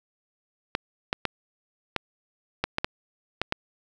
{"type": "clicks", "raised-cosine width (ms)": 0.3, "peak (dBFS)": -8, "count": 9, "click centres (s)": [0.751, 1.129, 1.253, 1.963, 2.64, 2.784, 2.845, 3.416, 3.524], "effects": ["8-bit"]}